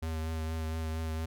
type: tone with vibrato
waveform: square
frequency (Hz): 80.1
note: E2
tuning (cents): -49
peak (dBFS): -33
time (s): 0.02-1.26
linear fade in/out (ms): 10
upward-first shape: triangle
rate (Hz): 4.3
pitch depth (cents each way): 24
effects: none